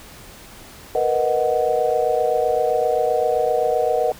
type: chord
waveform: sine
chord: B major seventh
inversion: third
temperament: equal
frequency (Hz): 466.2 / 493.9 / 622.3 / 740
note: A#4 / B4 / D#5 / F#5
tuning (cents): 0 / 0 / 0 / 0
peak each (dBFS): -22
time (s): 0.95-4.12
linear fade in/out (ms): 2
effects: pink hiss -42 dBFS RMS until 4.19 s